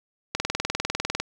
click train, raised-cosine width 0.2 ms, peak -8 dBFS, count 18, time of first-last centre 0.35-1.2 s, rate 20 Hz, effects none

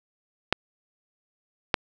clicks, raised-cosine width 0.3 ms, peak -3 dBFS, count 2, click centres 0.526 / 1.742 s, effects none

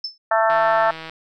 sine tone with exponential decay, 5274 Hz, E8, in tune, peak -21 dBFS, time 0.04-0.18 s, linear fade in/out 5 ms, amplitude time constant 30 ms
harmonic tone, 222.3 Hz, A3, 18 cents sharp, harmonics 3 / 4 / 5 / 6 / 7 / 8, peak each -18 / -20 / -26 / -22 / -29 / -26 dBFS, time 0.31-0.91 s, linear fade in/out 5 ms
click train, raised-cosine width 0.3 ms, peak -18 dBFS, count 97, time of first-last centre 0.5-1.096 s, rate 161 Hz
effects none

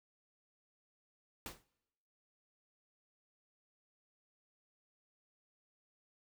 pink noise with exponential decay, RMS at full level -40 dBFS, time 1.46-1.64 s, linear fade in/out 1 ms, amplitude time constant 38 ms, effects noise-tail reverb RT60 1.0 s tail -25 dB re dry

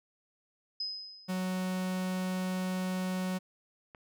sine tone with exponential decay, 5050 Hz, D#8, 25 cents sharp, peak -31 dBFS, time 0.8-1.63 s, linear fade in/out 5 ms, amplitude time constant 180 ms
45% pulse tone, 185 Hz, F#3, in tune, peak -31 dBFS, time 1.28-3.39 s, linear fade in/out 20 ms
click, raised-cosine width 0.5 ms, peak -34 dBFS, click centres 3.948 s
effects none

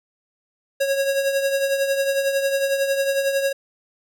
square tone with tremolo, 549 Hz, C#5, 17 cents flat, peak -17 dBFS, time 0.8-3.53 s, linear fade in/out 10 ms, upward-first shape triangle, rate 11 Hz, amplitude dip 60%, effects none

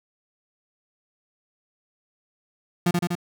35% pulse tone with echo, 174.61 Hz, F3, in tune, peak -16 dBFS, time 2.86-2.91 s, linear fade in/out 5 ms, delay 81 ms, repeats 3, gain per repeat -2 dB, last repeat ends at 3.153 s, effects none

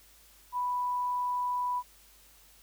sine tone, 987.8 Hz, B5, in tune, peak -28 dBFS, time 0.52-1.83 s, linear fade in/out 50 ms, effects added 50 Hz sine -63 dBFS peak until 2.62 s + white hiss -59 dBFS RMS until 2.62 s

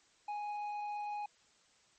sine tone with tanh clipping, 830.6 Hz, G#5, in tune, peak -38 dBFS, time 0.28-1.26 s, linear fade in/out 5 ms, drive 6 dB, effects white hiss -68 dBFS RMS until 1.98 s + MP3 32 kbps

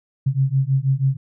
sine beating tone pair, 131.8 / 138 Hz, C3 / C#3, +13 / -7 cents, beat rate 6.2 Hz, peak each -19 dBFS, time 0.26-1.17 s, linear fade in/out 10 ms, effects none

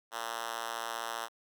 5% pulse tone with high-pass filter, 115.2 Hz, A#2, 20 cents flat, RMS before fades -38 dBFS, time 0.11-1.29 s, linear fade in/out 50 ms, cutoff 790 Hz, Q 0.85, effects none

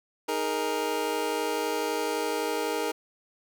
25% pulse chord, D# suspended fourth, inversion none, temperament just, 311.1 / 414.8 / 466.7 Hz, D#4 / G#4 / A#4, 0 / -2 / +2 cents, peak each -30 / -28 / -26 dBFS, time 0.28-2.92 s, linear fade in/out 10 ms, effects 10-bit

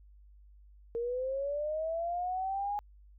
sine linear sweep, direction up, 460 to 830.6 Hz, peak -31 dBFS, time 0.95-2.79 s, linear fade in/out 0 ms, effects added 50 Hz sine -54 dBFS peak until 3.18 s

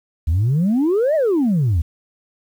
sine exponential two-way sweep, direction up then down, 73.42 to 655 to 73.42 Hz, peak -12 dBFS, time 0.27-1.82 s, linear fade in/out 10 ms, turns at 1.15 s, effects tanh soft clip ceiling -12 dBFS + 8-bit

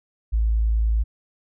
sine tone, 55 Hz, A1, in tune, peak -17 dBFS, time 0.32-1.04 s, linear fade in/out 20 ms, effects none

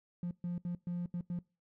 triangle tone bursts at uneven times, 175.2 Hz, F3, 6 cents sharp, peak -31 dBFS, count 6, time 0.23-0.31 / 0.44-0.58 / 0.65-0.75 / 0.87-1.06 / 1.14-1.21 / 1.3-1.39 s, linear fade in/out 2 ms, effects noise-tail reverb RT60 0.3 s tail -25 dB re dry + tanh soft clip ceiling -30 dBFS

